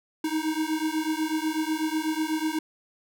square beating tone pair, 310 / 318.1 Hz, D#4 / D#4, -6 / +38 cents, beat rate 8.1 Hz, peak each -29 dBFS, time 0.24-2.59 s, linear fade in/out 5 ms, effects none

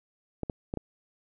clicks, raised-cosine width 2 ms, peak -18 dBFS, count 4, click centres 0.433 / 0.498 / 0.739 / 0.773 s, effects none

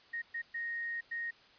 sine tone bursts at uneven times, 1864.7 Hz, A#6, in tune, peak -35 dBFS, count 4, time 0.13-0.22 / 0.34-0.42 / 0.54-1.01 / 1.11-1.31 s, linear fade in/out 10 ms, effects white hiss -61 dBFS RMS until 1.58 s + resampled to 11025 Hz

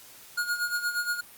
square tone with tremolo, 1433 Hz, F6, 44 cents sharp, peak -25 dBFS, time 0.37-1.21 s, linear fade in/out 10 ms, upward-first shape sine, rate 8.5 Hz, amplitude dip 70%, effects white hiss -50 dBFS RMS until 1.37 s + Opus 48 kbps

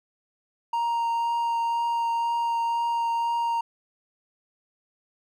triangle tone with vibrato, 932.3 Hz, A#5, in tune, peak -21 dBFS, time 0.73-3.61 s, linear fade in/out 5 ms, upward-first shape triangle, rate 2 Hz, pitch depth 10 cents each way, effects none

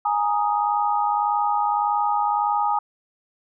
sine chord, Ab suspended second, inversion none, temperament equal, 830.6 / 932.3 / 1244.5 Hz, Ab5 / Bb5 / Eb6, 0 / 0 / 0 cents, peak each -21 / -25 / -25 dBFS, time 0.05-2.79 s, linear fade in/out 5 ms, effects none

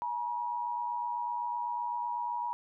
sine tone pair together, 851 / 958.9 Hz, G#5 / A#5, +42 / +49 cents, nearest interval major second, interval 207 cents, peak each -39 / -32 dBFS, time 0.02-2.53 s, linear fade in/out 0 ms, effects none

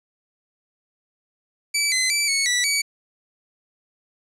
15% pulse tone with pitch steps, 2307 / 2043 / 2321 / 2208 / 1961 / 2271 Hz, D7 / C7 / D7 / C#7 / B6 / C#7, -31 / -42 / -21 / -7 / -13 / +41 cents, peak -12 dBFS, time 1.74-2.82 s, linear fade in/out 10 ms, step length 180 ms, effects low-pass 11000 Hz 12 dB/octave

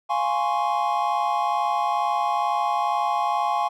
triangle chord, Db major seventh, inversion first, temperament equal, 698.5 / 830.6 / 1046.5 / 1108.7 Hz, F5 / Ab5 / C6 / Db6, 0 / 0 / 0 / 0 cents, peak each -25 / -22 / -26 / -26 dBFS, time 0.09-3.69 s, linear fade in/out 20 ms, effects none

